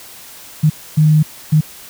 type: tone bursts at uneven times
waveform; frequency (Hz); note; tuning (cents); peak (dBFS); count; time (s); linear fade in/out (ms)
sine; 153.8; D#3; -20; -7; 3; 0.63-0.7 / 0.97-1.23 / 1.52-1.61; 10
effects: white hiss -37 dBFS RMS until 1.89 s